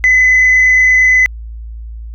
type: tone with frequency modulation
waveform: sine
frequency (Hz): 2019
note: B6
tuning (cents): +38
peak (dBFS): -4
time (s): 0.04-1.26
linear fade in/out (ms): 0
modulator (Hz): 28.6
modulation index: 0.72
effects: tanh soft clip ceiling -3 dBFS + added 56 Hz sine -24 dBFS peak until 2.14 s